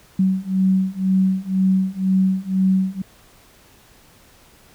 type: beating tone pair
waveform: sine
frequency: 188.1 / 190.1 Hz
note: F#3 / F#3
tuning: +29 / +47 cents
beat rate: 2 Hz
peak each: -19 / -18 dBFS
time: 0.19-3.02 s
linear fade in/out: 5 ms
effects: pink hiss -51 dBFS RMS until 4.74 s